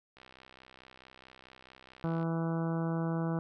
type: click train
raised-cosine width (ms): 0.3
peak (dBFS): -37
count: 134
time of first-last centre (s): 0.17-2.229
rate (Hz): 64.6
type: harmonic tone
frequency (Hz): 164.81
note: E3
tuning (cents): 0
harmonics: 1 / 2 / 3 / 4 / 5 / 6 / 7 / 8 / 9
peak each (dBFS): -31 / -37 / -41 / -43 / -45 / -47 / -48 / -49 / -50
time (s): 2.04-3.39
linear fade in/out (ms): 0
effects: none